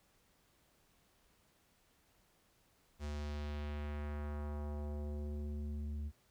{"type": "tone with low-pass filter sweep", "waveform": "square", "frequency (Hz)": 73.8, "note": "D2", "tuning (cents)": 9, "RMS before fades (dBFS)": -41, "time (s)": [2.99, 6.12], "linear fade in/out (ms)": 50, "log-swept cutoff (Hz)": [7400, 150], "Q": 1.2, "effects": ["pink hiss -72 dBFS RMS until 6.3 s"]}